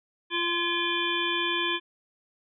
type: harmonic tone with a mistuned harmonic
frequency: 344.9 Hz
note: F4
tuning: 22 cents flat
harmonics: 1 / 3 / 5 / 7 / 9 / 10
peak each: -32 / -32 / -32 / -32 / -32 / -32 dBFS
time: 0.3-1.8 s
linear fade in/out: 50 ms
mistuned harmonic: 5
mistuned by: -20 cents
effects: none